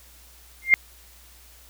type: tone with exponential growth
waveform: sine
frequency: 2112 Hz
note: C7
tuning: 16 cents sharp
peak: -7 dBFS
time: 0.62-0.74 s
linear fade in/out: 0 ms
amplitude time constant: 24 ms
effects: added 60 Hz sine -52 dBFS peak until 1.69 s + white hiss -52 dBFS RMS until 1.69 s